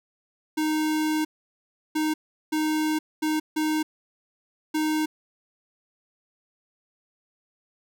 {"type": "tone bursts at uneven times", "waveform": "square", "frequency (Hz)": 309.7, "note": "D#4", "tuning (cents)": -8, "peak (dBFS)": -23, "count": 6, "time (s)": [[0.57, 1.25], [1.95, 2.14], [2.52, 2.99], [3.22, 3.4], [3.56, 3.83], [4.74, 5.06]], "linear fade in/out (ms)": 10, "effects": []}